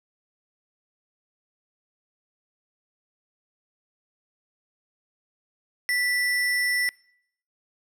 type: tone with sample-and-hold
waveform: sine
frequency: 1970 Hz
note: B6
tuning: 5 cents flat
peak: -21 dBFS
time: 5.89-6.89 s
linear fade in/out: 0 ms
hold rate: 7350 Hz
effects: noise-tail reverb RT60 0.7 s tail -25 dB re dry + low-pass 12000 Hz 12 dB/octave